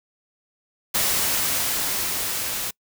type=noise with level ramp; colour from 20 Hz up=white; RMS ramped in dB=-21 to -28 dBFS; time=0.94-2.71 s; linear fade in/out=10 ms; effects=noise-tail reverb RT60 0.1 s tail -26 dB re dry